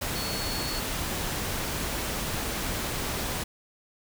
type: tone in noise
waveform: sine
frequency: 4397 Hz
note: C#8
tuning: 15 cents flat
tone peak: -35 dBFS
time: 0.15-0.8 s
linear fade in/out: 10 ms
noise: pink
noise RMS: -31 dBFS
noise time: 0.01-3.44 s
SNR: -7 dB
effects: none